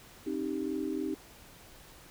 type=chord; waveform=sine; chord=C minor; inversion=none; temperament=equal with one note detuned; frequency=267.6 / 311.1 / 392 Hz; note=C4 / Eb4 / G4; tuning=+39 / 0 / 0 cents; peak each=-36 / -34 / -37 dBFS; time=0.26-1.15 s; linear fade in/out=10 ms; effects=pink hiss -54 dBFS RMS until 2.1 s